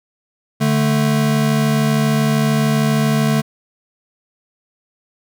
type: tone pair together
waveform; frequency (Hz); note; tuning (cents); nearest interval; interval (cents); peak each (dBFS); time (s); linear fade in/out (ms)
square; 147.04 / 220; D3 / A3; +2 / 0; perfect fifth; 698; -17; 0.6-3.42; 20
effects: none